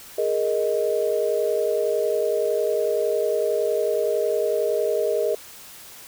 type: chord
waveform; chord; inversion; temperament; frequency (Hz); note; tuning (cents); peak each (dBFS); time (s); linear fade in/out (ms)
sine; Ab suspended second; none; equal; 415.3 / 466.2 / 622.3; Ab4 / Bb4 / Eb5; 0 / 0 / 0; -24; 0.18-5.35; 5
effects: white hiss -43 dBFS RMS until 6.07 s